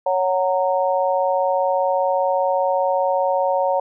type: chord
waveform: sine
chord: F# major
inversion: second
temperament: just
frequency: 555 / 740 / 925 Hz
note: C#5 / F#5 / A#5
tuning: +2 / 0 / -14 cents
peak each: -19 / -22 / -22 dBFS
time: 0.06-3.8 s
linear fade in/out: 5 ms
effects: none